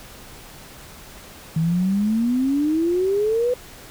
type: exponential sweep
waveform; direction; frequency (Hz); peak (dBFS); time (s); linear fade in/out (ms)
sine; up; 157.5 to 504; -17; 1.56-3.54; 5
effects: pink hiss -42 dBFS RMS until 3.9 s